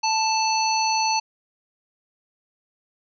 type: harmonic tone with a mistuned harmonic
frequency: 881 Hz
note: A5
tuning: 2 cents sharp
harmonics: 1 / 3 / 5 / 7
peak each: -21 / -28 / -26 / -29 dBFS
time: 0.03-1.2 s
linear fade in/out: 10 ms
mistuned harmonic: 7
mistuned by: -43 cents
effects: none